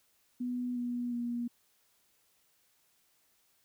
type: tone with pitch steps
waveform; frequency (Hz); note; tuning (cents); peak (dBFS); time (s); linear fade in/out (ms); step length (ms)
sine; 246.9 / 242.9 / 239; B3 / B3 / A#3; 0 / -29 / +43; -32; 0.4-1.48; 10; 360
effects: white hiss -71 dBFS RMS until 3.64 s